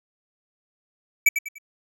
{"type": "tone with echo", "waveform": "square", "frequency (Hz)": 2300, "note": "D7", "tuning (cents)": -37, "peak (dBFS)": -13, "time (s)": [1.26, 1.29], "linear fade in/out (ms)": 5, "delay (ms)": 98, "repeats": 3, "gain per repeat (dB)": -9, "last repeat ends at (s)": 1.584, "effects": []}